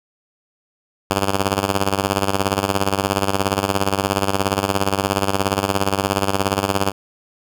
5% pulse tone with tremolo, 98 Hz, G2, in tune, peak -3 dBFS, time 1.1-6.92 s, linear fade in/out 10 ms, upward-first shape sine, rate 17 Hz, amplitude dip 80%, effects none

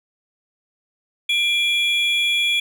triangle tone pair together, 2380 / 3366 Hz, D7 / G#7, +22 / +23 cents, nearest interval tritone, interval 601 cents, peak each -18 / -18 dBFS, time 1.29-2.6 s, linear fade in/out 5 ms, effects none

